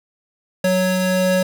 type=tone pair together; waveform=square; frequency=185.28 / 554.4 Hz; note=F#3 / C#5; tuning=+3 / 0 cents; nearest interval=octave + perfect fifth; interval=1897 cents; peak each=-19 / -19 dBFS; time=0.64-1.43 s; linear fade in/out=5 ms; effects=none